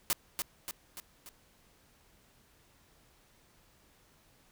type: noise with echo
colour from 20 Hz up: white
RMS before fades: -29 dBFS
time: 0.1-0.13 s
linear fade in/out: 0 ms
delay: 290 ms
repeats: 4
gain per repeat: -5 dB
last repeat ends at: 1.29 s
effects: pink hiss -65 dBFS RMS until 4.51 s